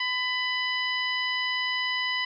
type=harmonic tone with a mistuned harmonic; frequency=997 Hz; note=B5; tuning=16 cents sharp; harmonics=1 / 2 / 3 / 4 / 5; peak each=-34 / -28 / -31 / -40 / -36 dBFS; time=0-2.25 s; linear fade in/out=5 ms; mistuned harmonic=1; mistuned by=+23 cents; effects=none